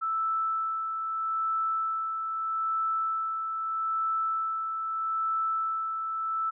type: tone with tremolo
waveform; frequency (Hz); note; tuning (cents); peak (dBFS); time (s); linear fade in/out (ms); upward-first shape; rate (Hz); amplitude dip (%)
sine; 1318.5; E6; 0; -25; 0.01-6.51; 20; sine; 0.79; 40
effects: none